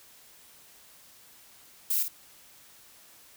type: noise with echo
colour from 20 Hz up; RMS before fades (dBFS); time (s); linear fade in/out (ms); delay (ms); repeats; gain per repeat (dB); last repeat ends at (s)
violet; -27; 1.9-2.03; 5; 53; 1; -7; 2.083
effects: white hiss -55 dBFS RMS until 3.36 s